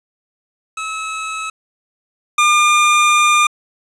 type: tone pair in turn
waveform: 25% pulse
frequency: 1293 / 1204 Hz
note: E6 / D6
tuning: -34 / +43 cents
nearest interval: minor second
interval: 123 cents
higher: first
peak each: -18 / -6 dBFS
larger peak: second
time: 0.77-1.5 / 2.38-3.47 s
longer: second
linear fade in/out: 5 ms
effects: resampled to 24000 Hz + 7-bit